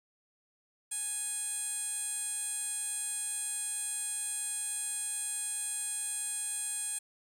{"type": "tone with band-pass filter", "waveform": "15% pulse", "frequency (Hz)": 830.6, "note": "G#5", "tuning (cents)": 0, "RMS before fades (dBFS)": -36, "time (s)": [0.91, 6.99], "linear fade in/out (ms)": 10, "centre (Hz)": 8900, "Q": 5.3, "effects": ["10-bit"]}